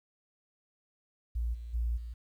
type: tone with level steps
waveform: sine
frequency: 58.2 Hz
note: A#1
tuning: 2 cents flat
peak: -29 / -39 / -28 / -38 dBFS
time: 1.35-2.14 s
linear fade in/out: 10 ms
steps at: 1.53 / 1.73 / 1.96 s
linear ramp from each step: 20 ms
effects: 11-bit